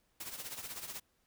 white noise with tremolo, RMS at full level -41 dBFS, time 0.2-1 s, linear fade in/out 5 ms, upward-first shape triangle, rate 16 Hz, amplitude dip 75%, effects pink hiss -75 dBFS RMS until 1.26 s

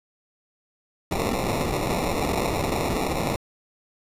violet noise with sample-and-hold, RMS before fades -25 dBFS, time 1.11-3.36 s, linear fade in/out 2 ms, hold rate 1575 Hz, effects resampled to 32000 Hz

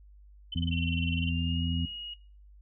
sine tone bursts, 3048 Hz, G7, 49 cents flat, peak -33 dBFS, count 16, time 0.52-1.294 s, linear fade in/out 5 ms, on 24 ms, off 26 ms
harmonic tone, 84 Hz, E2, 33 cents sharp, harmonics 1 / 2 / 3, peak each -30 / -33 / -35 dBFS, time 0.55-1.86 s, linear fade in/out 10 ms
sine tone with pitch glide, 2725 to 2880 Hz, F7 to F#7, -43 to -47 cents, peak -36 dBFS, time 0.71-2.14 s, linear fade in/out 5 ms, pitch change +96 cents, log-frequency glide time 1.15-1.63 s
effects noise-tail reverb RT60 0.4 s tail -19 dB re dry + added 50 Hz sine -51 dBFS peak until 2.61 s

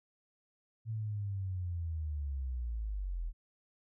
sine linear sweep, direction down, 113 to 38.89 Hz, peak -34 dBFS, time 0.85-3.33 s, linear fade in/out 50 ms, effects none

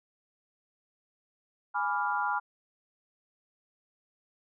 sine chord, G# diminished seventh, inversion none, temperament equal, 830.6 / 987.8 / 1174.7 / 1396.9 Hz, G#5 / B5 / D6 / F6, 0 / 0 / 0 / 0 cents, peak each -32 / -32 / -36 / -32 dBFS, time 1.74-2.4 s, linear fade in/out 20 ms, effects none

